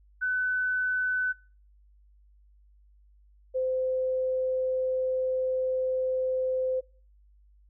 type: tone pair in turn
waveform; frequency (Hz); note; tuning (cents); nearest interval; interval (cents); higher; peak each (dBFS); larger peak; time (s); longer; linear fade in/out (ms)
sine; 1505 / 516.1; F#6 / C5; +29 / -24; octave + perfect fifth; 1853; first; -25; neither; 0.21-1.33 / 3.54-6.81; second; 20
effects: noise-tail reverb RT60 0.4 s tail -23 dB re dry + added 50 Hz sine -56 dBFS peak until 7.69 s

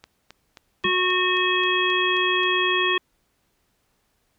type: click train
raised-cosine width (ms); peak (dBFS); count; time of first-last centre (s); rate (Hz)
0.2; -24; 10; 0.04-2.434; 3.76
type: harmonic tone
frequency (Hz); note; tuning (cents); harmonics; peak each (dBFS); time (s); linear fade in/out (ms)
365.7; F#4; -20; 1 / 3 / 5 / 7 / 9; -25 / -25 / -25 / -25 / -25; 0.84-2.98; 5
type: tone with exponential decay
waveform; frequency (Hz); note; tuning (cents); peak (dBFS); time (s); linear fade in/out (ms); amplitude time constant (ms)
sine; 196; G3; 0; -24; 0.85-0.95; 0; 21
effects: pink hiss -69 dBFS RMS until 4.38 s

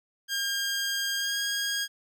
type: tone with pitch glide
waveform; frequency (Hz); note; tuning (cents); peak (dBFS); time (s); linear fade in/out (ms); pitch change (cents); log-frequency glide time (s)
15% pulse; 1610 to 1631.5; G6 to G#6; +46 to -31; -21; 0.28-1.88; 50; +23; 1.17-1.37
effects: none

